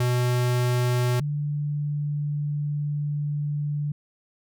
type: tone pair in turn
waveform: square / sine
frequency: 123.47 / 146.83 Hz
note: B2 / D3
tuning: 0 / 0 cents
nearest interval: minor third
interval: 300 cents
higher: second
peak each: -21 / -24 dBFS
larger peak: first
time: 0-1.2 / 1.2-3.92 s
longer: second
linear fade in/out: 5 ms
effects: none